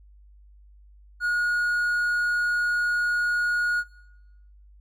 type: tone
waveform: triangle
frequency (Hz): 1444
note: F#6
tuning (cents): -43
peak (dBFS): -20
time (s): 1.2-3.84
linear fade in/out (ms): 50
effects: noise-tail reverb RT60 0.9 s tail -20 dB re dry + added 50 Hz sine -49 dBFS peak until 4.8 s